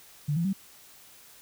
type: tone with pitch steps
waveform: sine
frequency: 146.83 / 168.66 / 193.74 Hz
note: D3 / E3 / G3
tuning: 0 / +40 / -20 cents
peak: -24 dBFS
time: 0.28-0.532 s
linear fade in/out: 10 ms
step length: 84 ms
effects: white hiss -53 dBFS RMS until 1.41 s